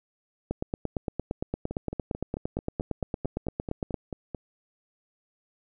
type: two click trains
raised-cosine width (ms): 2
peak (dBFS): -20 / -15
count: 13 / 31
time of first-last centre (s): 1.71-4.347 / 0.51-3.942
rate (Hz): 4.55 / 8.74
effects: none